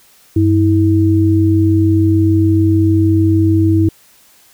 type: tone pair together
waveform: sine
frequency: 96.79 / 323.4 Hz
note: G2 / E4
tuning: -21 / -33 cents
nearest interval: octave + major sixth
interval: 2088 cents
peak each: -11 dBFS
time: 0.36-3.89 s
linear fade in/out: 5 ms
effects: white hiss -48 dBFS RMS until 4.53 s